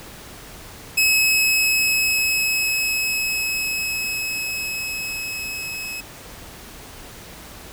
sawtooth tone with level ramp, 2572 Hz, E7, 43 cents flat, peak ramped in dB -11 to -25 dBFS, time 0.97-6.01 s, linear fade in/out 10 ms, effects pink hiss -40 dBFS RMS until 7.72 s

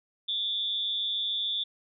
sine tone with amplitude modulation, 3520 Hz, A7, in tune, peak -24 dBFS, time 0.28-1.64 s, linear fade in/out 10 ms, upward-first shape sine, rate 207 Hz, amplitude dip 75%, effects none

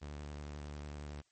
sawtooth tone with vibrato, 73.42 Hz, D2, in tune, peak -39 dBFS, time 0.01-1.22 s, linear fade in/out 20 ms, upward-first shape square, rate 11 Hz, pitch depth 22 cents each way, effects white hiss -75 dBFS RMS until 1.31 s + MP3 32 kbps

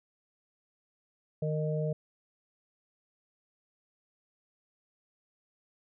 harmonic tone, 153.9 Hz, D#3, 19 cents flat, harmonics 1 / 3 / 4, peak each -30 / -35 / -36 dBFS, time 1.42-1.93 s, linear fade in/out 5 ms, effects none

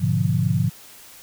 sine chord, G# diminished seventh, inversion none, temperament equal, 103.83 / 123.47 / 146.83 / 174.61 Hz, G#2 / B2 / D3 / F3, 0 / 0 / 0 / 0 cents, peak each -23 dBFS, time 0-0.7 s, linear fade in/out 20 ms, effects white hiss -45 dBFS RMS until 1.22 s

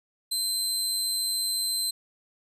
25% pulse tone, 4097 Hz, C8, 37 cents flat, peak -21 dBFS, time 0.31-1.91 s, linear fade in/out 10 ms, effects none

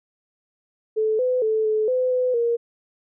sine tone with pitch steps, 435.7 / 505 / 437.5 / 431.9 / 508 / 504 / 469.5 Hz, A4 / B4 / A4 / A4 / B4 / B4 / A#4, -17 / +39 / -10 / -32 / +49 / +35 / +12 cents, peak -18 dBFS, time 0.96-2.57 s, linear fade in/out 20 ms, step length 230 ms, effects none

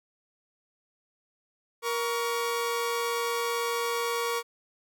sawtooth tone pair together, 470.5 / 1127.2 Hz, A#4 / C#6, +16 / +29 cents, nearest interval octave + minor third, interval 1513 cents, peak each -25 / -28 dBFS, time 1.82-4.43 s, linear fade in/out 50 ms, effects none

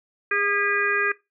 harmonic tone with a mistuned harmonic, 407.4 Hz, G#4, 33 cents flat, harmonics 1 / 3 / 4 / 5 / 6, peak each -29 / -28 / -23 / -27 / -27 dBFS, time 0.31-1.12 s, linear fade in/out 5 ms, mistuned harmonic 5, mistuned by -59 cents, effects noise-tail reverb RT60 0.2 s tail -18 dB re dry

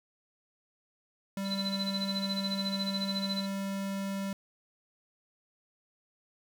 square tone, 196 Hz, G3, in tune, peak -33 dBFS, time 1.37-4.33 s, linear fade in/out 2 ms
sine tone with tremolo, 4023 Hz, B7, 31 cents sharp, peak -30 dBFS, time 1.44-3.47 s, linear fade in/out 50 ms, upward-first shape sine, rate 14 Hz, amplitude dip 95%
effects 11-bit

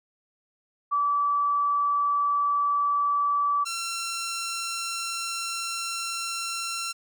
sine / 10% pulse tone pair in turn, 1154 / 1357 Hz, D6 / E6, -31 / +50 cents, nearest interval minor third, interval 281 cents, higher second, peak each -21 dBFS, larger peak neither, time 0.91-3.65 / 3.65-6.93 s, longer second, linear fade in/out 20 ms, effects none

